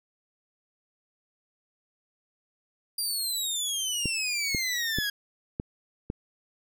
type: exponential sweep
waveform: 20% pulse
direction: down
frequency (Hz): 4810 to 1628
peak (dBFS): -22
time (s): 2.98-5.1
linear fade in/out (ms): 5
type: clicks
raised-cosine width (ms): 3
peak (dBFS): -17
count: 5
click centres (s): 4.057 / 4.548 / 4.986 / 5.599 / 6.101
effects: none